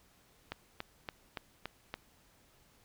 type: click train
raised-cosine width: 0.3 ms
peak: -22 dBFS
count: 6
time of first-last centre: 0.52-1.94 s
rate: 3.52 Hz
effects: pink hiss -66 dBFS RMS until 2.84 s